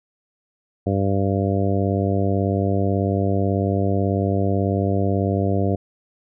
harmonic tone, 98.2 Hz, G2, 4 cents sharp, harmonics 1 / 2 / 3 / 4 / 5 / 6 / 7, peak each -21 / -24 / -26 / -27 / -28 / -29 / -29 dBFS, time 0.86-5.76 s, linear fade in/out 10 ms, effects none

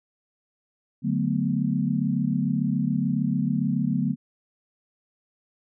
sine chord, B minor seventh, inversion first, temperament equal, 146.83 / 185 / 220 / 246.9 Hz, D3 / F#3 / A3 / B3, 0 / 0 / 0 / 0 cents, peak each -27 dBFS, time 1.02-4.16 s, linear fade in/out 50 ms, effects none

